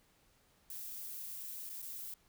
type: noise with dropouts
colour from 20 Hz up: violet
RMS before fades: -45 dBFS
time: 0.7-2.14 s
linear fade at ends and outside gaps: 2 ms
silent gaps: 1.693-1.697 / 1.82-1.824 s
effects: pink hiss -70 dBFS RMS until 2.28 s